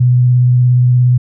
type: tone with vibrato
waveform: sine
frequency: 124.3 Hz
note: B2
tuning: 12 cents sharp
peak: -6 dBFS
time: 0-1.18 s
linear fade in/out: 10 ms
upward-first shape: triangle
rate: 17 Hz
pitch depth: 19 cents each way
effects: none